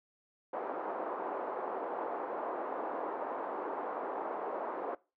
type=band-pass noise; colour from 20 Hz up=white; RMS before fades=-38 dBFS; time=0.53-4.95 s; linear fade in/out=5 ms; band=330 to 1000 Hz; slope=24 dB/octave; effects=noise-tail reverb RT60 0.3 s tail -22 dB re dry